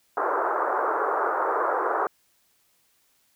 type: band-pass noise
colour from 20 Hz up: white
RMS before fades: -25 dBFS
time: 0.17-2.07 s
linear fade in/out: 2 ms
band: 360 to 1400 Hz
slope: 48 dB/octave
effects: white hiss -66 dBFS RMS until 3.35 s